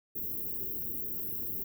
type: band-stop noise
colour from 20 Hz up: white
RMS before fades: -36 dBFS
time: 0.15-1.64 s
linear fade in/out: 10 ms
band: 460 to 13000 Hz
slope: 96 dB/octave
effects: none